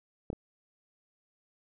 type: clicks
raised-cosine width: 2 ms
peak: -20 / -27 dBFS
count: 2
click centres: 0.302 / 0.33 s
effects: none